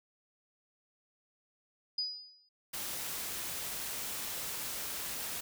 sine tone with exponential decay, 4948 Hz, D#8, 10 cents flat, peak -29 dBFS, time 1.98-2.49 s, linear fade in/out 5 ms, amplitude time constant 110 ms
white noise, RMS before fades -39 dBFS, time 2.73-5.41 s, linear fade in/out 10 ms
effects none

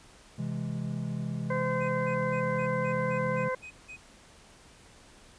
triangle chord, C augmented, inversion none, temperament equal, 130.81 / 164.81 / 207.7 Hz, C3 / E3 / G#3, 0 / 0 / 0 cents, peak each -33 / -33 / -34 dBFS, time 0.38-3.49 s, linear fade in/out 10 ms
harmonic tone, 514 Hz, C5, 31 cents flat, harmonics 1 / 2 / 3 / 4, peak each -30 / -34 / -38 / -39 dBFS, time 1.5-3.55 s, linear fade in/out 5 ms
triangle tone bursts, 2509 Hz, D#7, 14 cents sharp, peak -40 dBFS, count 9, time 1.8-3.97 s, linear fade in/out 20 ms, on 90 ms, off 170 ms
effects pink hiss -55 dBFS RMS until 5.38 s + resampled to 22050 Hz

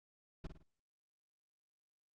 brown noise with echo, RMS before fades -42 dBFS, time 0.44-0.47 s, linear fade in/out 5 ms, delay 53 ms, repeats 3, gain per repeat -7 dB, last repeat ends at 0.629 s, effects low-pass 5000 Hz 12 dB/octave + Opus 48 kbps

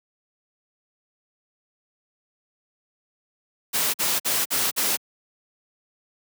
white noise bursts, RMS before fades -23 dBFS, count 5, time 3.73-4.972 s, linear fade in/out 20 ms, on 210 ms, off 48 ms, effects high-pass 150 Hz 12 dB/octave

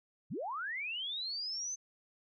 sine linear sweep, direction up, 93.2 to 6270 Hz, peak -36 dBFS, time 0.3-1.76 s, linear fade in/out 20 ms, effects none

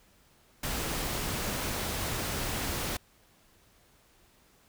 pink noise, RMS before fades -33 dBFS, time 0.63-2.97 s, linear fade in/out 5 ms, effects pink hiss -63 dBFS RMS until 4.68 s

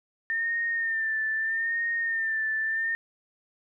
sine tone with vibrato, 1807 Hz, A6, 46 cents sharp, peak -25 dBFS, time 0.3-2.95 s, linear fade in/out 0 ms, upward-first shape sine, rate 0.79 Hz, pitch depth 46 cents each way, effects none

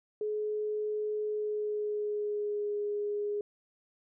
sine tone with pitch glide, 424.1 to 413.5 Hz, G#4 to G#4, +36 to -8 cents, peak -30 dBFS, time 0.21-3.41 s, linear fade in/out 2 ms, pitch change -44 cents, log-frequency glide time 1.26-2.77 s, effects none

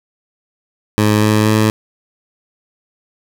15% pulse tone with pitch steps, 106.2 / 107.31 / 108.43 Hz, G#2 / A2 / A2, +39 / -43 / -25 cents, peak -4 dBFS, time 0.98-1.7 s, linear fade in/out 0 ms, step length 240 ms, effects none

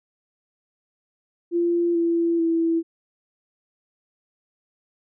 sine tone with pitch steps, 343.7 / 337 / 330.5 Hz, F4 / E4 / E4, -28 / +38 / +5 cents, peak -18 dBFS, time 1.51-2.83 s, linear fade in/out 50 ms, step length 440 ms, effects none

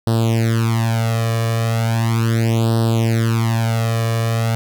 sawtooth tone with flanger, 114.1 Hz, A#2, 37 cents flat, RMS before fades -17 dBFS, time 0.07-4.55 s, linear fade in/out 0 ms, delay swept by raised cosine 0.22 to 1.72 ms, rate 0.37 Hz, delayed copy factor +1, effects none

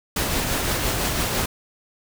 pink noise with tremolo, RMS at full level -22 dBFS, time 0.16-1.46 s, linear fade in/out 5 ms, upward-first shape triangle, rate 5.9 Hz, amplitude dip 35%, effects none

